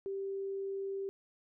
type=tone; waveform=sine; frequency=391.2 Hz; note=G4; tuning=4 cents flat; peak=-35 dBFS; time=0.06-1.09 s; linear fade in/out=0 ms; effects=none